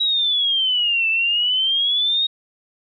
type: exponential two-way sweep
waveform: sine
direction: down then up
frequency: 3884 to 2637 to 3759 Hz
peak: -16 dBFS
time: 0-2.27 s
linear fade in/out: 10 ms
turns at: 1.09 s
effects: none